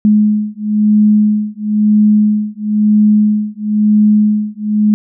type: beating tone pair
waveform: sine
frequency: 210.6 / 211.6 Hz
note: G#3 / G#3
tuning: +24 / +33 cents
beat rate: 1 Hz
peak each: -11 dBFS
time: 0.05-4.94 s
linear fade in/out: 0 ms
effects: none